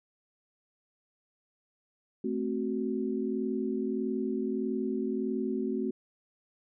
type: chord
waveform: sine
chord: F# diminished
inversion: first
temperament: equal with one note detuned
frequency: 220 / 261.6 / 372.4 Hz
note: A3 / C4 / F#4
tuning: 0 / 0 / +11 cents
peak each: -33 dBFS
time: 2.24-5.91 s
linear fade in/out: 5 ms
effects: none